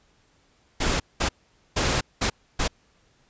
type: noise bursts at uneven times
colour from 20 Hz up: pink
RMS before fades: -23 dBFS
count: 5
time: 0.8-1 / 1.2-1.29 / 1.76-2.01 / 2.21-2.3 / 2.59-2.68 s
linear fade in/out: 10 ms
effects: pink hiss -63 dBFS RMS until 3.29 s + resampled to 16000 Hz